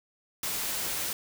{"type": "noise", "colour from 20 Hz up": "white", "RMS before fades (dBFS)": -32, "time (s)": [0.43, 1.13], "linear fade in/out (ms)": 2, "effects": []}